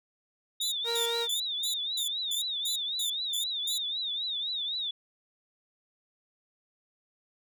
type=tone with vibrato; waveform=sine; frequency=3694 Hz; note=A#7; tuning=16 cents flat; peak=-30 dBFS; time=0.6-4.91 s; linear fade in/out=5 ms; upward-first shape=triangle; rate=3.9 Hz; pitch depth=150 cents each way
type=tone bursts; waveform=15% pulse; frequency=3520 Hz; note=A7; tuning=in tune; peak=-24 dBFS; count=10; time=0.61-3.78 s; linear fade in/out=5 ms; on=110 ms; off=230 ms
type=tone; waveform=sawtooth; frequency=466.2 Hz; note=A#4; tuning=in tune; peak=-27 dBFS; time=0.84-1.28 s; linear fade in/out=50 ms
effects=none